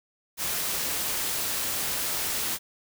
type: noise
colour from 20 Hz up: white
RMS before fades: -29 dBFS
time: 0.37-2.59 s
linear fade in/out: 50 ms
effects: none